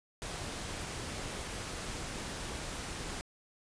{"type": "noise", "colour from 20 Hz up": "pink", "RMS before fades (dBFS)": -40, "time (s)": [0.22, 3.21], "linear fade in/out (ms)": 0, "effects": ["resampled to 22050 Hz"]}